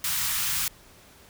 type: band-stop noise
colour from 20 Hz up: white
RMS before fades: -27 dBFS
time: 0.04-0.68 s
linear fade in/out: 2 ms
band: 170 to 1000 Hz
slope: 24 dB/octave
effects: pink hiss -53 dBFS RMS until 1.29 s